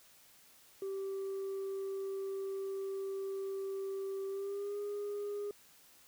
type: tone with pitch glide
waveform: sine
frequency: 389.1 to 409.9 Hz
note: G4 to G#4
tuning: -13 to -23 cents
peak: -34 dBFS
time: 0.82-5.51 s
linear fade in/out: 2 ms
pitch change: +90 cents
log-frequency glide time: 4.28-4.78 s
effects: tanh soft clip ceiling -35 dBFS + white hiss -62 dBFS RMS until 6.07 s